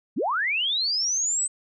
sine linear sweep, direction up, 146.83 to 8190 Hz, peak -22 dBFS, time 0.16-1.48 s, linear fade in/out 20 ms, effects none

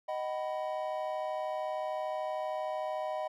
triangle chord, B major, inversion first, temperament equal with one note detuned, 622.3 / 755.5 / 987.8 Hz, D#5 / F#5 / B5, 0 / +36 / 0 cents, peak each -33 / -36 / -39 dBFS, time 0.08-3.28 s, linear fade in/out 10 ms, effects none

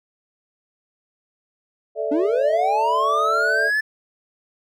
sine chord, A suspended fourth, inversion none, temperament just, 440 / 586.7 / 660 Hz, A4 / D5 / E5, 0 / -2 / +2 cents, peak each -26 dBFS, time 1.95-3.71 s, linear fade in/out 50 ms
triangle linear sweep, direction up, 276.3 to 1760 Hz, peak -16 dBFS, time 2.11-3.81 s, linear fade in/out 10 ms
effects none

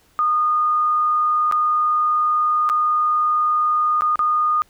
sine tone with dropouts, 1226 Hz, D#6, 26 cents flat, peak -15 dBFS, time 0.19-4.62 s, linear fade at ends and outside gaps 0 ms, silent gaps 1.513-1.523 / 2.691-2.698 / 4.009-4.02 / 4.157-4.192 s, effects pink hiss -57 dBFS RMS until 4.69 s

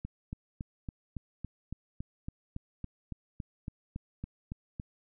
click train, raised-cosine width 5 ms, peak -25 dBFS, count 18, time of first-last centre 0.05-4.799 s, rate 3.58 Hz, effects none

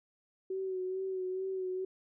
sine tone with vibrato, 375.6 Hz, F#4, 26 cents sharp, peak -33 dBFS, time 0.5-1.85 s, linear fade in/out 5 ms, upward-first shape sine, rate 2.3 Hz, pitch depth 32 cents each way, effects none

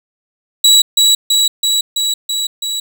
30% pulse tone with echo, 3906 Hz, B7, 20 cents flat, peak -3 dBFS, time 0.64-0.82 s, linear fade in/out 5 ms, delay 330 ms, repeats 6, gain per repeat -2 dB, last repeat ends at 2.8 s, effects none

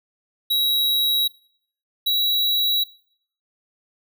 square tone pair in turn, 3861 / 3892 Hz, B7 / B7, -40 / -26 cents, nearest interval unison, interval 14 cents, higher second, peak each -18 dBFS, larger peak neither, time 0.5-1.28 / 2.06-2.84 s, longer neither, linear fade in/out 10 ms, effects noise-tail reverb RT60 0.6 s tail -21 dB re dry

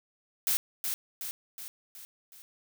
blue noise with echo, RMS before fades -27 dBFS, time 0.47-0.57 s, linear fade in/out 0 ms, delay 370 ms, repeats 5, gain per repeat -5 dB, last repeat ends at 2.42 s, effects none

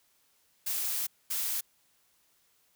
blue noise bursts at uneven times, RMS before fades -32 dBFS, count 2, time 0.66-1.07 / 1.3-1.61 s, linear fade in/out 10 ms, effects white hiss -69 dBFS RMS until 2.75 s

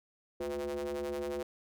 square ring-modulated tone, 72.6 Hz, D2, 19 cents flat, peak -32 dBFS, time 0.4-1.43 s, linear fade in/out 5 ms, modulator 430 Hz, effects none

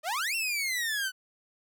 sawtooth exponential two-way sweep, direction up then down, 587.3 to 2754 to 1483 Hz, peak -25 dBFS, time 0.03-1.12 s, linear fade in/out 50 ms, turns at 0.35 s, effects none

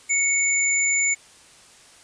sine tone pair together, 2217 / 7065 Hz, C#7 / A8, 0 / +6 cents, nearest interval octave + minor sixth, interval 2006 cents, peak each -21 dBFS, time 0.09-1.15 s, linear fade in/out 20 ms, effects white hiss -50 dBFS RMS until 2.03 s + resampled to 22050 Hz

